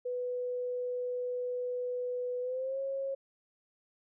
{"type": "tone with pitch glide", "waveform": "sine", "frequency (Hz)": [495.3, 543.3], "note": ["B4", "C#5"], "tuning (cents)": [5, -35], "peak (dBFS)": -32, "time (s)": [0.05, 3.15], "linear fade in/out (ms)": 10, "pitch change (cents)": 160, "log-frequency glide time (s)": [2.41, 2.79], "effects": []}